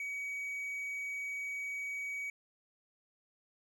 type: tone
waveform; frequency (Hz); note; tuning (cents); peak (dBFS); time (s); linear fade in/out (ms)
triangle; 2263; C#7; +35; -35; 0-2.3; 2
effects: none